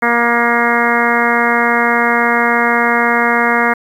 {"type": "harmonic tone", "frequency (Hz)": 236.5, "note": "A#3", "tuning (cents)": 25, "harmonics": [1, 2, 3, 4, 5, 6, 7, 8, 9], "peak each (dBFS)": [-19, -19, -19, -19, -19, -19, -19, -19, -19], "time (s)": [0.02, 3.74], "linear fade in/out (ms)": 10, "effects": ["7-bit"]}